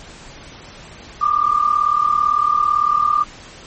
sine tone pair together, 1174.7 / 1212.6 Hz, D6 / D#6, 0 / -45 cents, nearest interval minor second, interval 55 cents, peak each -16 dBFS, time 1.21-3.24 s, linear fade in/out 10 ms, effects pink hiss -39 dBFS RMS until 3.66 s + MP3 32 kbps

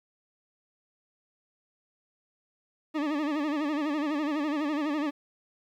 40% pulse tone with vibrato, 297.6 Hz, D4, 23 cents sharp, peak -26 dBFS, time 2.94-5.11 s, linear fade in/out 20 ms, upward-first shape sine, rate 12 Hz, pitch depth 99 cents each way, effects low-pass 3000 Hz 12 dB/octave + 10-bit

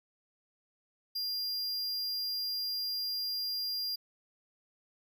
square tone, 4800 Hz, D8, 37 cents sharp, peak -33 dBFS, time 1.15-3.96 s, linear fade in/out 10 ms, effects none

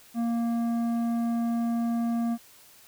sine tone with tanh clipping, 233.1 Hz, A#3, in tune, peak -26 dBFS, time 0.14-2.38 s, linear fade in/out 50 ms, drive 10 dB, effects white hiss -54 dBFS RMS until 2.87 s

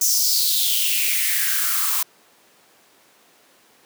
blue noise with high-pass filter sweep, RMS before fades -20 dBFS, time 0.01-2.03 s, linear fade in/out 5 ms, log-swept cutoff 6200 to 1000 Hz, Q 5.1, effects pink hiss -54 dBFS RMS until 3.85 s + high-pass 300 Hz 12 dB/octave

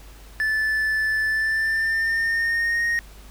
triangle tone with pitch glide, 1749 to 1863.7 Hz, A6 to A#6, -11 to -1 cents, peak -18 dBFS, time 0.4-2.99 s, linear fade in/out 0 ms, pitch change +110 cents, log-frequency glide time 1.26-2.84 s, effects added 50 Hz sine -42 dBFS peak until 3.3 s + pink hiss -49 dBFS RMS until 3.3 s

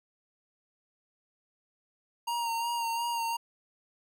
square tone with vibrato, 932.3 Hz, A#5, in tune, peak -30 dBFS, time 2.27-3.37 s, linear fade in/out 10 ms, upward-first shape sine, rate 2.8 Hz, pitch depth 30 cents each way, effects none

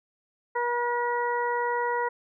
harmonic tone, 480.8 Hz, B4, 46 cents flat, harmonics 1 / 2 / 3 / 4, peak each -29 / -27 / -35 / -34 dBFS, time 0.55-2.09 s, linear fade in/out 10 ms, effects none

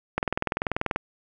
click train, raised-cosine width 0.5 ms, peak -9 dBFS, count 17, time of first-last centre 0.18-0.96 s, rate 20.5 Hz, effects none

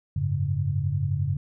sine chord, F# suspended second, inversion none, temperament equal with one note detuned, 92.5 / 103.83 / 140.44 Hz, F#2 / G#2 / C#3, 0 / 0 / +23 cents, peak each -28 / -28 / -26 dBFS, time 0.16-1.37 s, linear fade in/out 5 ms, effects none

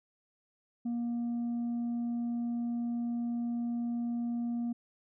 sine tone, 237 Hz, A#3, 29 cents sharp, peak -28 dBFS, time 0.85-4.73 s, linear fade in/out 10 ms, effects tanh soft clip ceiling -30 dBFS

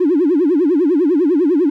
triangle tone with vibrato, 321.8 Hz, E4, 42 cents flat, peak -7 dBFS, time 0-1.7 s, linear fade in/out 10 ms, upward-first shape sine, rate 10 Hz, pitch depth 260 cents each way, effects tanh soft clip ceiling -8 dBFS

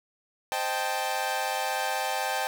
sawtooth chord, A half-diminished seventh, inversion first, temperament equal, 523.3 / 622.3 / 784 / 880 Hz, C5 / Eb5 / G5 / A5, 0 / 0 / 0 / 0 cents, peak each -32 / -32 / -26 / -29 dBFS, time 0.52-2.47 s, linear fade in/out 0 ms, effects none

